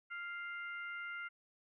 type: harmonic tone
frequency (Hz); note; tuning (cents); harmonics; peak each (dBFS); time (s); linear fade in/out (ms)
698.5; F5; 0; 2 / 3 / 4; -43 / -46 / -56; 0.1-1.29; 20
effects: none